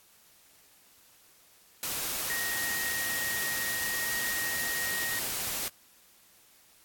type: tone in noise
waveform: sine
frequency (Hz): 1875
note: A#6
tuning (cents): +10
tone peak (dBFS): -32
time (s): 2.3-5.19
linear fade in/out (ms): 0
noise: white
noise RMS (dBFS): -33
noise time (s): 1.83-5.68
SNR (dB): -2
effects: white hiss -60 dBFS RMS until 6.84 s + AAC 64 kbps